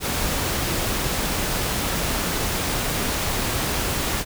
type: noise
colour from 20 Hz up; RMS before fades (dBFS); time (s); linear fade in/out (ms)
pink; -24; 0-4.25; 50
effects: none